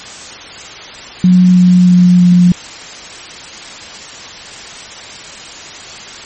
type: tone with pitch steps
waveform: sine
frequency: 181.4 / 180.15 / 178.9 / 177.67 Hz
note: F#3 / F#3 / F3 / F3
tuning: -34 / -46 / +42 / +30 cents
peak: -3 dBFS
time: 1.24-2.52 s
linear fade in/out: 2 ms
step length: 320 ms
effects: white hiss -29 dBFS RMS until 6.25 s + MP3 32 kbps